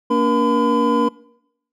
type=tone cluster; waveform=triangle; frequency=232.8 / 286.3 / 476.2 / 1012 Hz; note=A#3 / D4 / A#4 / B5; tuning=-2 / -44 / +37 / +42 cents; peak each=-18 dBFS; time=0.1-1.09 s; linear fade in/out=10 ms; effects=noise-tail reverb RT60 0.8 s tail -23 dB re dry